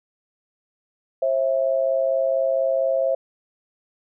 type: tone pair together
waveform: sine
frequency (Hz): 535 / 659.3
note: C5 / E5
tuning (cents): +38 / 0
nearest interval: major third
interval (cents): 362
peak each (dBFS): -20 / -22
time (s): 1.22-3.15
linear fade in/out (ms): 5
effects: none